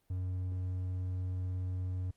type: tone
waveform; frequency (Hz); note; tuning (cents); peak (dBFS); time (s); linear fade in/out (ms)
triangle; 91.8; F#2; -13; -31; 0.1-2.11; 5
effects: pink hiss -75 dBFS RMS until 2.16 s + Opus 32 kbps